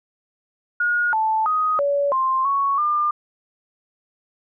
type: tone with pitch steps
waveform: sine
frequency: 1438 / 877 / 1250 / 568 / 1051 / 1111 / 1201 Hz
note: F#6 / A5 / D#6 / C#5 / C6 / C#6 / D6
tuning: -50 / -6 / +8 / +42 / +7 / +4 / +38 cents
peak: -17 dBFS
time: 0.8-3.11 s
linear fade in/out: 5 ms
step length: 330 ms
effects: none